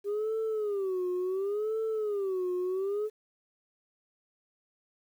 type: tone with vibrato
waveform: sine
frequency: 400 Hz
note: G4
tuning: 35 cents sharp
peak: -26 dBFS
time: 0.04-3.1 s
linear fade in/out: 50 ms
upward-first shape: sine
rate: 0.7 Hz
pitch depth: 180 cents each way
effects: tanh soft clip ceiling -27 dBFS + 10-bit